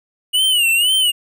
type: tone with vibrato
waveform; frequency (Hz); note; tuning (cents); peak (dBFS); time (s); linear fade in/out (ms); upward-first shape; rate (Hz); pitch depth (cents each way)
square; 2893; F#7; -40; -13; 0.33-1.12; 20; sine; 2; 130
effects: none